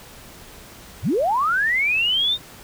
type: linear sweep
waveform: sine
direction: up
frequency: 55.8 to 3718 Hz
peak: -17 dBFS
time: 1.02-2.38 s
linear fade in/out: 50 ms
effects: pink hiss -43 dBFS RMS until 2.63 s